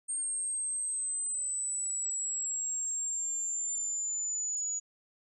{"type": "exponential sweep", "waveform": "sine", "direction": "down", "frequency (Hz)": [8600, 6830], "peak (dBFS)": -31, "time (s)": [0.08, 4.8], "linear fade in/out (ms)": 20, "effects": []}